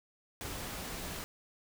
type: noise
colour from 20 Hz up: pink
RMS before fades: -41 dBFS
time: 0.41-1.24 s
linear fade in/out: 0 ms
effects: none